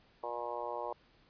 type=harmonic tone; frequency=119.6 Hz; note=A#2; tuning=45 cents sharp; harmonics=3 / 4 / 5 / 6 / 7 / 8 / 9; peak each=-48 / -43 / -42 / -47 / -43 / -43 / -46 dBFS; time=0.23-0.93 s; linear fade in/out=5 ms; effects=pink hiss -66 dBFS RMS until 1.29 s + resampled to 11025 Hz